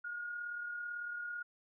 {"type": "tone with amplitude modulation", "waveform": "sine", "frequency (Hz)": 1432, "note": "F6", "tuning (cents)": 43, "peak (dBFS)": -37, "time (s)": [0.04, 1.43], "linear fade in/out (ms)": 10, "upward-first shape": "sine", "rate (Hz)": 38, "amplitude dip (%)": 40, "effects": []}